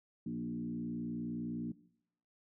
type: tone with frequency modulation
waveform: sine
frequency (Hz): 234.6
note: A#3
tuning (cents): +11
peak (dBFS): -36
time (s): 0.26-1.72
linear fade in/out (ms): 5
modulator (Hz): 59.6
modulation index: 1.2
effects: noise-tail reverb RT60 0.7 s tail -19 dB re dry